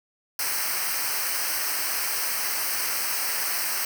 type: noise with comb filter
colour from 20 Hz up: white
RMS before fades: -27 dBFS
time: 0.39-3.85 s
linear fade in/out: 2 ms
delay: 0.28 ms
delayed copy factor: -0.85
effects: none